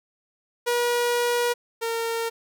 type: tone pair in turn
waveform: sawtooth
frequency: 481.2 / 458.8 Hz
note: B4 / A#4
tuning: -45 / -28 cents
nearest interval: minor second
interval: 83 cents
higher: first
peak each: -17 / -21 dBFS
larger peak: first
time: 0.66-1.54 / 1.81-2.3 s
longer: first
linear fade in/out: 20 ms
effects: none

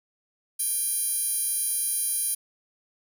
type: tone with high-pass filter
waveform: 10% pulse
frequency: 797 Hz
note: G5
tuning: 28 cents sharp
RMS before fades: -27 dBFS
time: 0.59-2.35 s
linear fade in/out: 10 ms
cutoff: 9500 Hz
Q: 4.4
effects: none

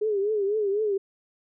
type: tone with vibrato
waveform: sine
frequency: 412.9 Hz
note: G#4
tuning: 10 cents flat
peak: -22 dBFS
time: 0.01-0.98 s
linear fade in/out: 10 ms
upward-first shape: triangle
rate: 4 Hz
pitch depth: 120 cents each way
effects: none

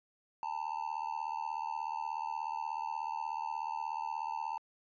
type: tone with amplitude modulation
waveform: triangle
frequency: 896 Hz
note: A5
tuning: 31 cents sharp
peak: -29 dBFS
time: 0.43-4.58 s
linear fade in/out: 0 ms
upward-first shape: sine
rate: 76.6 Hz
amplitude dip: 100%
effects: resampled to 16000 Hz

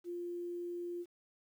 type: tone with quantisation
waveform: sine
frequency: 349.2 Hz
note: F4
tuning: in tune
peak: -38 dBFS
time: 0.04-1.06 s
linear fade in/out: 50 ms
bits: 11
effects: none

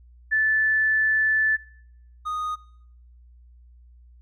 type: tone pair in turn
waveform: sine / triangle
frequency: 1749 / 1240.1 Hz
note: A6 / D#6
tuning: -11 / -6 cents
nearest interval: tritone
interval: 595 cents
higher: first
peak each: -18 / -24 dBFS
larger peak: first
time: 0.31-1.57 / 2.25-2.56 s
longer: first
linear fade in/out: 20 ms
effects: noise-tail reverb RT60 0.7 s tail -20 dB re dry + added 60 Hz sine -48 dBFS peak until 4.21 s

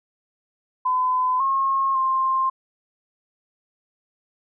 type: tone with pitch steps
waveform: sine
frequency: 1014 / 1080 / 1055 Hz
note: B5 / C#6 / C6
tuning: +45 / -45 / +14 cents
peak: -18 dBFS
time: 0.85-2.5 s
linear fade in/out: 10 ms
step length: 550 ms
effects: none

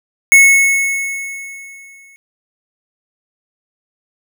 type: tone with exponential decay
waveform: square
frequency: 2195 Hz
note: C#7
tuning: 18 cents flat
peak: -3 dBFS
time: 0.32-2.16 s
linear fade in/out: 0 ms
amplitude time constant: 400 ms
effects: none

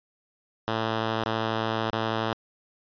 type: tone with dropouts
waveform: 5% pulse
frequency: 111.7 Hz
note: A2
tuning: 27 cents sharp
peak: -14 dBFS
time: 0.68-2.33 s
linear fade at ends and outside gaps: 0 ms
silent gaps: 1.237-1.26 / 1.905-1.93 s
effects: resampled to 11025 Hz

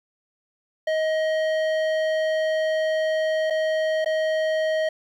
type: tone with dropouts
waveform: square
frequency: 630 Hz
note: D#5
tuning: 21 cents sharp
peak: -21 dBFS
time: 0.87-4.89 s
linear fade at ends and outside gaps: 5 ms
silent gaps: 3.501-3.505 / 4.046-4.059 s
effects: low-pass 3000 Hz 12 dB/octave + 9-bit

